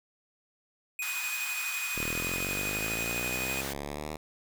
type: tone with tremolo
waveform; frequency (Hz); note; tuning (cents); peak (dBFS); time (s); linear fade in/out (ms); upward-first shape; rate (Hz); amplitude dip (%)
square; 2489; D#7; 0; -32; 0.99-3.61; 2; square; 12; 30
type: high-pass noise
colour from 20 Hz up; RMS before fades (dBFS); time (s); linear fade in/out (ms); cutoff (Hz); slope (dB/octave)
pink; -38; 1.02-3.73; 2; 1100; 24
type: linear sweep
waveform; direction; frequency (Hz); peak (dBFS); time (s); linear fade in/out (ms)
5% pulse; up; 37.83 to 77.6; -24; 1.95-4.17; 10
effects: none